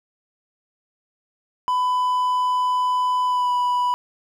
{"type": "tone with pitch glide", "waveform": "triangle", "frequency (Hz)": [1000, 985.7], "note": ["B5", "B5"], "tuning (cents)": [21, -4], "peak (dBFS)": -16, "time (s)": [1.68, 3.94], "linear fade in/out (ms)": 0, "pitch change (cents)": -25, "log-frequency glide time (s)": [3.26, 3.52], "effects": []}